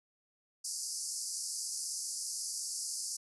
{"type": "band-pass noise", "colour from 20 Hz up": "pink", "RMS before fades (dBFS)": -39, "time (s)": [0.64, 3.17], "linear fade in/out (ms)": 10, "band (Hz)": [4700, 11000], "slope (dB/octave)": 96, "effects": []}